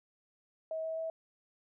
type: tone with pitch steps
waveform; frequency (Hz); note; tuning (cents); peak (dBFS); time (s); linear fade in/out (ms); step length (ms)
sine; 640 / 644.5 / 648.9; D#5 / E5 / E5; +49 / -39 / -27; -34; 0.71-1.1; 2; 130
effects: none